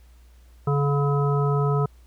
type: harmonic tone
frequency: 142.4 Hz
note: C#3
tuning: 47 cents sharp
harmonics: 1 / 3 / 5 / 7 / 9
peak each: -20 / -26 / -33 / -33 / -30 dBFS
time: 0.67-1.86 s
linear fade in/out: 5 ms
effects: added 60 Hz sine -48 dBFS peak until 2.06 s + pink hiss -62 dBFS RMS until 2.06 s